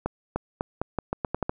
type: accelerating click train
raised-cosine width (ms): 1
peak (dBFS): -12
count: 10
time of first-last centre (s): 0.06-1.495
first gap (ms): 300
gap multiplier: 0.83
effects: none